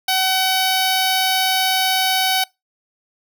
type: tone with notch filter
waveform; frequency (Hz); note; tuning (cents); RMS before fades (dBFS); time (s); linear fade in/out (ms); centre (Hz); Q
10% pulse; 756; F#5; +37; -18; 0.08-2.44; 5; 1800; 1.8
effects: noise-tail reverb RT60 0.2 s tail -24 dB re dry